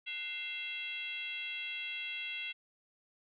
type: tone with frequency modulation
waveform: sine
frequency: 2700 Hz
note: E7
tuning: 41 cents sharp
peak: -37 dBFS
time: 0.06-2.53 s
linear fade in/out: 20 ms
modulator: 608 Hz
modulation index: 1.1
effects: none